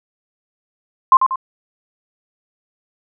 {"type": "tone with echo", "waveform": "sine", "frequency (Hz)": 1053, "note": "C6", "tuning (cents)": 11, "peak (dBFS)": -4, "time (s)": [1.12, 1.17], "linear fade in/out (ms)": 2, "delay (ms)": 94, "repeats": 2, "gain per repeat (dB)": -7, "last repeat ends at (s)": 1.358, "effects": []}